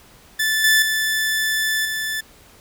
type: tone with level steps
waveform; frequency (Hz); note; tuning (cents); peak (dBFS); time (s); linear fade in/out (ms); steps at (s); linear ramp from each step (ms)
sawtooth; 1752; A6; -8; -14 / -9 / -15 / -19; 0.39-2.21; 10; 0.64 / 0.82 / 1.85; 2
effects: pink hiss -49 dBFS RMS until 2.6 s